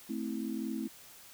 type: chord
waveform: sine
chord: A minor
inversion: none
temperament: equal with one note detuned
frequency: 220 / 261.6 / 325.5 Hz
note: A3 / C4 / E4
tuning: 0 / 0 / -22 cents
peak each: -37 / -38 / -39 dBFS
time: 0.09-0.88 s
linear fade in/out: 10 ms
effects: white hiss -54 dBFS RMS until 1.33 s